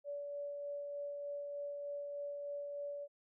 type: tone with tremolo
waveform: sine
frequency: 574 Hz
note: D5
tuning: 40 cents flat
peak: -39 dBFS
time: 0.04-3.08 s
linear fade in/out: 50 ms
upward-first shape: sine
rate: 3.3 Hz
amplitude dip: 25%
effects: none